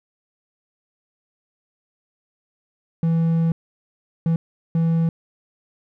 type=tone bursts at uneven times; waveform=triangle; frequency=164.81 Hz; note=E3; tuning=in tune; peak=-14 dBFS; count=3; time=3.03-3.52 / 4.26-4.36 / 4.75-5.09 s; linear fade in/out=2 ms; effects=none